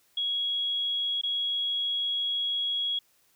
sine tone with dropouts, 3322 Hz, G#7, in tune, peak -26 dBFS, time 0.17-2.99 s, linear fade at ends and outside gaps 5 ms, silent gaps 1.214-1.234 s, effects white hiss -66 dBFS RMS until 3.35 s

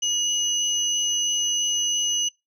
sine tone pair together, 2900 / 6097 Hz, F#7 / G8, -35 / -49 cents, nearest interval octave + minor second, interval 1286 cents, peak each -23 dBFS, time 0.02-2.29 s, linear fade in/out 10 ms, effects noise-tail reverb RT60 0.2 s tail -25 dB re dry + tanh soft clip ceiling -14 dBFS

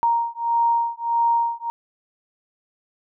sine beating tone pair, 932.3 / 933.9 Hz, A#5 / A#5, 0 / +3 cents, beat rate 1.6 Hz, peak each -21 dBFS, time 0.03-1.7 s, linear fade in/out 0 ms, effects none

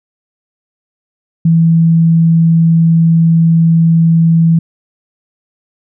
sine tone, 164.81 Hz, E3, in tune, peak -5 dBFS, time 1.45-4.59 s, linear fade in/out 5 ms, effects none

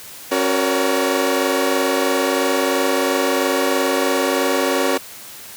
sawtooth tone cluster, 273 / 370.5 / 468 / 569 Hz, C#4 / F#4 / A#4 / C#5, -26 / +2 / +7 / +45 cents, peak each -18 dBFS, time 0.31-4.98 s, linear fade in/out 10 ms, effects white hiss -37 dBFS RMS until 5.56 s + high-pass 60 Hz 12 dB/octave

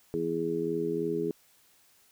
harmonic tone, 83.1 Hz, E2, 15 cents sharp, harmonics 2 / 3 / 4 / 5, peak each -37 / -37 / -33 / -30 dBFS, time 0.14-1.31 s, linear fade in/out 0 ms, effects white hiss -63 dBFS RMS until 2.11 s

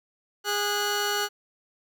15% pulse tone pair together, 410.7 / 1466 Hz, G#4 / F#6, -19 / -16 cents, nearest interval octave + minor seventh, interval 2203 cents, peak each -21 / -21 dBFS, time 0.44-1.29 s, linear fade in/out 50 ms, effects none

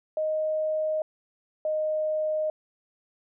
sine tone pair in turn, 622.3 / 619 Hz, D#5 / D#5, 0 / -9 cents, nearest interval unison, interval 9 cents, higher first, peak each -24 dBFS, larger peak neither, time 0.17-1.02 / 1.65-2.5 s, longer neither, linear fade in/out 2 ms, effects none

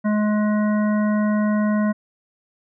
harmonic tone, 210.9 Hz, G#3, 27 cents sharp, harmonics 1 / 3 / 5 / 7 / 9, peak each -17 / -27 / -31 / -34 / -36 dBFS, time 0.04-1.93 s, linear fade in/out 20 ms, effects none

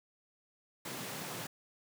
pink high-pass noise, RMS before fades -42 dBFS, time 0.85-1.47 s, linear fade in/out 5 ms, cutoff 110 Hz, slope 48 dB/octave, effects none

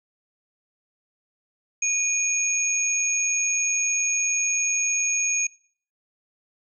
sine tone pair together, 2459 / 6571 Hz, D#7 / G#8, -21 / -19 cents, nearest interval octave + perfect fourth, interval 1702 cents, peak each -25 / -22 dBFS, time 1.82-5.47 s, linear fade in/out 5 ms, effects noise-tail reverb RT60 0.5 s tail -22 dB re dry

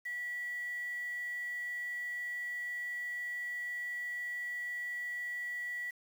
sine tone with quantisation, 1949 Hz, B6, 23 cents flat, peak -36 dBFS, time 0.05-5.91 s, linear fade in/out 10 ms, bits 9, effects none

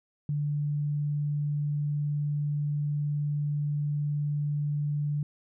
sine tone, 146.83 Hz, D3, in tune, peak -26 dBFS, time 0.29-5.23 s, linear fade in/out 2 ms, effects none

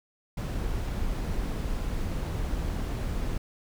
brown noise, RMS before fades -30 dBFS, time 0.37-3.38 s, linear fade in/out 5 ms, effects none

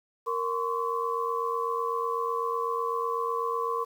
sine tone cluster, 465.1 / 1038 / 1126 Hz, A#4 / C6 / C#6, -4 / -14 / +27 cents, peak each -31 dBFS, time 0.26-3.85 s, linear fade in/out 20 ms, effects 9-bit

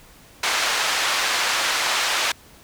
pink band-pass noise, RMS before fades -22 dBFS, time 0.43-2.32 s, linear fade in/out 5 ms, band 1000 to 6100 Hz, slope 12 dB/octave, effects pink hiss -49 dBFS RMS until 2.63 s

